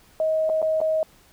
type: tone with dropouts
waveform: sine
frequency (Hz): 632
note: D#5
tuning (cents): +27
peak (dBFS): -19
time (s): 0.2-1.03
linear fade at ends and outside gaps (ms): 1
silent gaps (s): 0.493-0.498 / 0.618-0.626 / 0.804-0.814
effects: pink hiss -55 dBFS RMS until 1.32 s